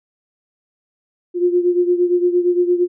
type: beating tone pair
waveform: sine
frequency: 352.6 / 361.3 Hz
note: F4 / F#4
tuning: +17 / -41 cents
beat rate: 8.7 Hz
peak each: -14 / -19 dBFS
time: 1.34-2.88 s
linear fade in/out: 50 ms
effects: none